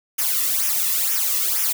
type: noise with flanger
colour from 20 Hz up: blue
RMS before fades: -21 dBFS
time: 0.18-1.73 s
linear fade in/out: 10 ms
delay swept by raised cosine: 0.23 to 1.33 ms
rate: 2.1 Hz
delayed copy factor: -0.8
effects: none